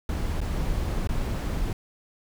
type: noise with dropouts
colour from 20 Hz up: brown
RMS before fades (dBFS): -27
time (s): 0.09-1.73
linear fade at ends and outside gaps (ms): 2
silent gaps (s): 0.405-0.414 / 1.073-1.09
effects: none